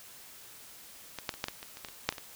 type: clicks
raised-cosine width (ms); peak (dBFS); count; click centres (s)
0.2; -20 / -13 / -25 / -13 / -17 / -25 / -27 / -22 / -27 / -8 / -22 / -23; 12; 1.187 / 1.292 / 1.34 / 1.441 / 1.484 / 1.629 / 1.771 / 1.848 / 1.886 / 2.09 / 2.125 / 2.182
effects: white hiss -51 dBFS RMS until 2.35 s